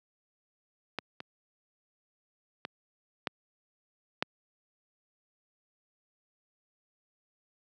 clicks, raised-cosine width 0.3 ms, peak -16 / -23 / -19 / -13 / -10 dBFS, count 5, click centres 0.987 / 1.204 / 2.651 / 3.272 / 4.225 s, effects high-pass 150 Hz 12 dB/octave

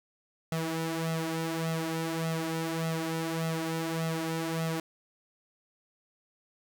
sawtooth tone with flanger, 162.9 Hz, E3, 20 cents flat, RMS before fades -32 dBFS, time 0.52-4.8 s, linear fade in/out 2 ms, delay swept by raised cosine 1.5 to 4 ms, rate 1.7 Hz, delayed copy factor +0.7, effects 10-bit

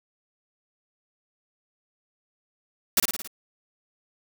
white noise with echo, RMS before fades -19 dBFS, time 2.97-3 s, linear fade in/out 2 ms, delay 55 ms, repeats 5, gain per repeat -4 dB, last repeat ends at 3.275 s, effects none

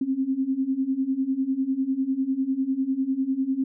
sine beating tone pair, 260 / 270 Hz, C4 / C#4, -11 / -45 cents, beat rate 10 Hz, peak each -27 / -24 dBFS, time 0.01-3.64 s, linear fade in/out 5 ms, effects none

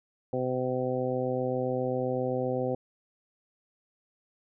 harmonic tone, 127.6 Hz, C3, 43 cents flat, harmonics 1 / 2 / 3 / 4 / 5 / 6, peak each -35 / -34 / -34 / -30 / -39 / -38 dBFS, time 0.33-2.75 s, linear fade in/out 2 ms, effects none

